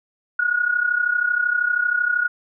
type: tone with amplitude modulation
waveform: sine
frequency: 1449 Hz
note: F#6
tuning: 37 cents flat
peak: -14 dBFS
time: 0.39-2.28 s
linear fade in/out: 5 ms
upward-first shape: sine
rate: 32.8 Hz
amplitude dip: 75%
effects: none